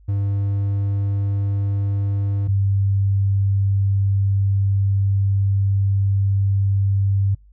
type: tone pair in turn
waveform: triangle / sine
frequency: 100 / 98.51 Hz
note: G2 / G2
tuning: +35 / +9 cents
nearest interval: unison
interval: 26 cents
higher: first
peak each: -16 / -15 dBFS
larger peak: second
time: 0.08-2.48 / 2.48-7.35 s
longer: second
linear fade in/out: 10 ms
effects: noise-tail reverb RT60 0.2 s tail -26 dB re dry + added 50 Hz sine -46 dBFS peak until 7.52 s